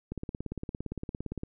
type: click train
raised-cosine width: 3 ms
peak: -22 dBFS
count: 24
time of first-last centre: 0.12-1.434 s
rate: 17.5 Hz
effects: none